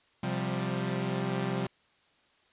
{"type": "chord", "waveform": "sawtooth", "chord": "C suspended fourth", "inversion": "none", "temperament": "equal with one note detuned", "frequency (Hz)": [130.81, 176.03, 196], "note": ["C3", "F3", "G3"], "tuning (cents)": [0, 14, 0], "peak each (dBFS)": -30, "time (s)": [0.23, 1.67], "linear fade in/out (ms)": 5, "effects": ["white hiss -66 dBFS RMS until 2.52 s", "resampled to 8000 Hz"]}